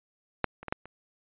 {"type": "clicks", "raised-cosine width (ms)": 0.5, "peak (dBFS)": [-9, -28, -20, -12, -30], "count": 5, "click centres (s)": [0.443, 0.63, 0.683, 0.725, 0.856], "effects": ["resampled to 8000 Hz"]}